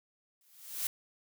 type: noise with exponential growth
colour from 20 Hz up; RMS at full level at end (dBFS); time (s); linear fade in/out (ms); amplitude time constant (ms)
blue; -31; 0.41-0.87; 1; 100
effects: none